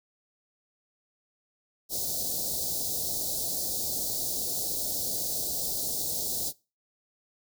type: band-stop noise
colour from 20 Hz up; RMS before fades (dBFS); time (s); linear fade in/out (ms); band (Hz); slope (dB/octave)
white; -31; 1.89-6.53; 50; 750 to 4000; 48
effects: noise-tail reverb RT60 0.3 s tail -22 dB re dry